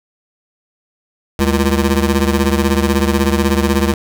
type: ring-modulated tone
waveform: 20% pulse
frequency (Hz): 138.59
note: C#3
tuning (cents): 0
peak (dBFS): -4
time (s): 1.39-3.94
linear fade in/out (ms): 2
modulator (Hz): 61.2
effects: none